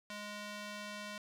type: tone with band-pass filter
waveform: square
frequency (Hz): 207.7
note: G#3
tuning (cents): 0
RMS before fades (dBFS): -45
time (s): 0.1-1.18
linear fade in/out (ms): 2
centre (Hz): 2900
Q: 0.51
effects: 11-bit